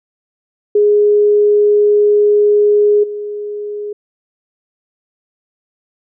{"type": "tone with level steps", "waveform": "sine", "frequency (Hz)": 415.3, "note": "G#4", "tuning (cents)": 0, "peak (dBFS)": [-7, -20], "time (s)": [0.75, 3.93], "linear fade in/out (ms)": 5, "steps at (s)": 3.03, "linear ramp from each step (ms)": 10, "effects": []}